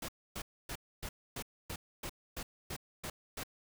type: noise bursts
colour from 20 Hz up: pink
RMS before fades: -41 dBFS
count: 11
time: 0.02-3.435 s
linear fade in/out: 5 ms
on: 65 ms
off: 270 ms
effects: none